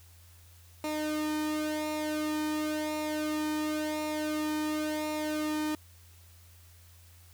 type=tone with flanger; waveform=sawtooth; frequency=305.7 Hz; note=D#4; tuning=30 cents flat; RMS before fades=-32 dBFS; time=0.84-5.75 s; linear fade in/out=2 ms; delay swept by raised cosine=0.62 to 1.47 ms; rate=0.94 Hz; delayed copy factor=-0.7; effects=added 86 Hz sine -54 dBFS peak until 7.33 s + white hiss -60 dBFS RMS until 7.33 s

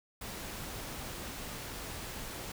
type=noise; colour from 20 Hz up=pink; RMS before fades=-42 dBFS; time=0.21-2.52 s; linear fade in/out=5 ms; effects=none

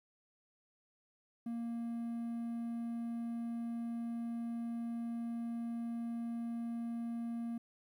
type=tone; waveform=triangle; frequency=233.1 Hz; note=A#3; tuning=in tune; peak=-35 dBFS; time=1.46-7.58 s; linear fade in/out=5 ms; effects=12-bit

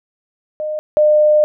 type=tone pair in turn; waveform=sine; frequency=612 / 604.6 Hz; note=D#5 / D#5; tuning=-29 / -50 cents; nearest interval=unison; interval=21 cents; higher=first; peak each=-19 / -8 dBFS; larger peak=second; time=0.6-0.79 / 0.97-1.44 s; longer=second; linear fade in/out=0 ms; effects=none

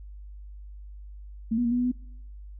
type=tone with pitch steps; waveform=sine; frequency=224.6 / 242.8 / 234.8 / 244.8 / 246.4 / 249.6 Hz; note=A3 / B3 / A#3 / B3 / B3 / B3; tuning=+36 / -29 / +13 / -15 / -4 / +19 cents; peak=-22 dBFS; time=1.51-1.918 s; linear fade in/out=10 ms; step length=68 ms; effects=noise-tail reverb RT60 0.8 s tail -24 dB re dry + added 50 Hz sine -40 dBFS peak until 2.59 s

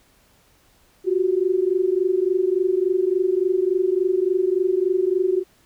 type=tone pair together; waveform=sine; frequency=358.7 / 382.2 Hz; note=F4 / G4; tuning=+46 / -44 cents; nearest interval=minor second; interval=110 cents; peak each=-20 dBFS; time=1.04-5.44 s; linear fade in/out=50 ms; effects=pink hiss -58 dBFS RMS until 5.65 s

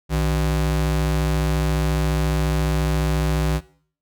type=ring-modulated tone; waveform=square; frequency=110 Hz; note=A2; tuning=in tune; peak=-16 dBFS; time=0.09-3.61 s; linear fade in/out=50 ms; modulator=47.2 Hz; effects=noise-tail reverb RT60 0.5 s tail -18 dB re dry

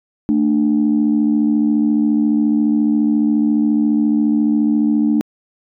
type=tone pair together; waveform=sine; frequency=222.1 / 296.5 Hz; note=A3 / D4; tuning=+16 / +17 cents; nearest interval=perfect fourth; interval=501 cents; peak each=-14 dBFS; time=0.29-5.21 s; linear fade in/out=0 ms; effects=tanh soft clip ceiling -6 dBFS

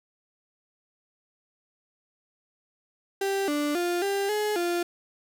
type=tone with pitch steps; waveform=35% pulse; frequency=392.2 / 293.8 / 350.3 / 397 / 421.5 / 347.8 Hz; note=G4 / D4 / F4 / G4 / G#4 / F4; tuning=+1 / +1 / +5 / +22 / +26 / -7 cents; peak=-23 dBFS; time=3.21-4.83 s; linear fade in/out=5 ms; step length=270 ms; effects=none

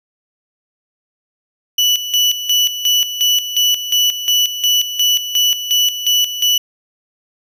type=tone with tremolo; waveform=35% pulse; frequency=2960 Hz; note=F#7; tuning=in tune; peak=-9 dBFS; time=1.78-6.58 s; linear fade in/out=5 ms; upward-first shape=square; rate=2.8 Hz; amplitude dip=70%; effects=none

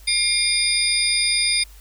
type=tone cluster; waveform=sine; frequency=2132 / 2382 / 3645 / 4907 / 9540 Hz; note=C7 / D7 / A#7 / D#8 / D9; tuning=+32 / +24 / -40 / -25 / +26 cents; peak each=-26 / -27 / -24 / -21 / -23 dBFS; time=0.07-1.64 s; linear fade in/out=10 ms; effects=added 50 Hz sine -42 dBFS peak until 1.8 s + white hiss -51 dBFS RMS until 1.8 s

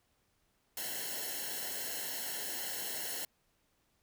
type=noise with comb filter; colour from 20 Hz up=white; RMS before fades=-39 dBFS; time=0.77-3.25 s; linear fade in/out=2 ms; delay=0.83 ms; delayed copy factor=-0.85; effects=pink hiss -75 dBFS RMS until 4.02 s

